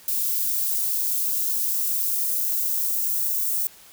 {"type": "noise with high-pass filter sweep", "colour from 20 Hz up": "violet", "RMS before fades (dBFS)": -24, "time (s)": [0.08, 3.67], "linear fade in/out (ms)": 0, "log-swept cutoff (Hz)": [3300, 6200], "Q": 0.71, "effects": ["white hiss -49 dBFS RMS until 3.92 s"]}